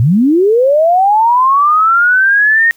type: linear sweep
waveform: sine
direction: up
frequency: 103.83 to 1864.7 Hz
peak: -6 dBFS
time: 0-2.71 s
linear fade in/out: 0 ms
effects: white hiss -51 dBFS RMS until 2.76 s